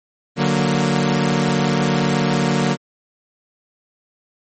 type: chord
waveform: sawtooth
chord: D augmented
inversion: none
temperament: equal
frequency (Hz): 146.83 / 185 / 233.1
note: D3 / F#3 / A#3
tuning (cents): 0 / 0 / 0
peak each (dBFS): -16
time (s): 0.36-2.77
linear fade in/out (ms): 50
effects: MP3 32 kbps